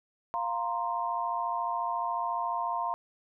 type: chord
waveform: sine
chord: F suspended fourth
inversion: none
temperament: equal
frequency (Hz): 698.5 / 932.3 / 1046.5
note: F5 / Bb5 / C6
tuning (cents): 0 / 0 / 0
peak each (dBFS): -34 / -32 / -33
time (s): 0.34-2.94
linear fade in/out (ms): 0
effects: none